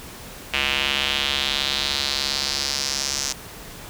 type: tone with band-pass filter sweep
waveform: square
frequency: 69.3 Hz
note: C#2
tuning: in tune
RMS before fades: -24 dBFS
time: 0.53-3.33 s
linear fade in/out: 10 ms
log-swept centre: 2700 to 6000 Hz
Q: 3.1
effects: pink hiss -39 dBFS RMS until 3.89 s